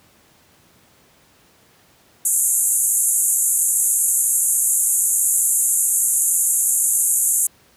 white band-pass noise, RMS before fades -18 dBFS, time 2.25-7.47 s, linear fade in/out 5 ms, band 6800 to 12000 Hz, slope 96 dB/octave, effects pink hiss -54 dBFS RMS until 7.76 s + high-pass 80 Hz 12 dB/octave

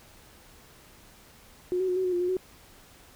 sine tone with pitch steps, 361 / 374.8 / 362.2 / 375 / 364.8 / 352 / 358.6 / 371.6 Hz, F#4 / F#4 / F#4 / F#4 / F#4 / F4 / F4 / F#4, -43 / +22 / -37 / +23 / -24 / +14 / +46 / +7 cents, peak -24 dBFS, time 1.72-2.368 s, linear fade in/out 0 ms, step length 81 ms, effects pink hiss -54 dBFS RMS until 3.15 s

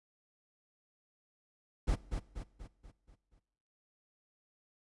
brown noise with echo, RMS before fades -29 dBFS, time 1.87-1.96 s, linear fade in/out 20 ms, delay 240 ms, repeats 6, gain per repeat -6 dB, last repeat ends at 3.4 s, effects noise-tail reverb RT60 1.0 s tail -20 dB re dry + resampled to 24000 Hz

